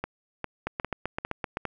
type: two click trains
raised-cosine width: 0.5 ms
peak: -15 / -14 dBFS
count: 5 / 8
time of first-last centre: 0.04-1.653 / 0.67-1.571 s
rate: 2.48 / 7.77 Hz
effects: none